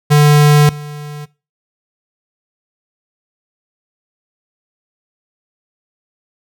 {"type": "tone with level steps", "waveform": "square", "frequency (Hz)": 147.9, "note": "D3", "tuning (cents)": 13, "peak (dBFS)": [-6, -26], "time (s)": [0.1, 1.26], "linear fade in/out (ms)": 20, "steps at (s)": 0.69, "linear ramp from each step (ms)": 2, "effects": ["noise-tail reverb RT60 0.3 s tail -20 dB re dry"]}